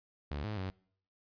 sawtooth tone with pitch steps, 72.5 / 106.2 / 94.4 Hz, D2 / G#2 / F#2, -22 / +39 / +35 cents, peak -32 dBFS, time 0.31-0.7 s, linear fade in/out 0 ms, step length 130 ms, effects noise-tail reverb RT60 0.6 s tail -25 dB re dry + resampled to 11025 Hz

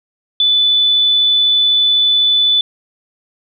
sine tone, 3488 Hz, A7, 16 cents flat, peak -9 dBFS, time 0.4-2.61 s, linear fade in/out 2 ms, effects none

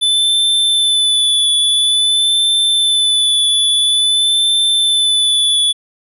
square tone with vibrato, 3500 Hz, A7, 10 cents flat, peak -11 dBFS, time 0.01-5.73 s, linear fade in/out 20 ms, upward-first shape sine, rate 0.49 Hz, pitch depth 25 cents each way, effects resampled to 32000 Hz

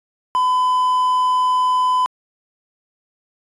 triangle tone with quantisation, 1008 Hz, B5, 35 cents sharp, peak -12 dBFS, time 0.35-2.06 s, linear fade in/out 0 ms, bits 6, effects resampled to 22050 Hz

